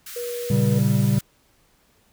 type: high-pass noise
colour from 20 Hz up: white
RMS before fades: -37 dBFS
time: 0.06-1.21 s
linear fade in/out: 5 ms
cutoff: 1200 Hz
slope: 48 dB/octave
type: tone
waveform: sine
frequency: 481.6 Hz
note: B4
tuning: 44 cents flat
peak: -27 dBFS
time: 0.16-0.79 s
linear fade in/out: 5 ms
type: chord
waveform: triangle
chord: G diminished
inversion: first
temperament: equal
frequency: 116.54 / 138.59 / 196 Hz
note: Bb2 / Db3 / G3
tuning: 0 / 0 / 0 cents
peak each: -19 dBFS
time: 0.5-1.19 s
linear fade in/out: 5 ms
effects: pink hiss -61 dBFS RMS until 2.12 s